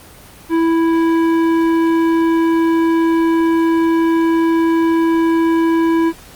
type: tone with tanh clipping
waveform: triangle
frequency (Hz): 329.6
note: E4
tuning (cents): 0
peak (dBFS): -13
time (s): 0.49-6.13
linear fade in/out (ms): 50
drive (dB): 17
effects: pink hiss -40 dBFS RMS until 6.35 s + Opus 24 kbps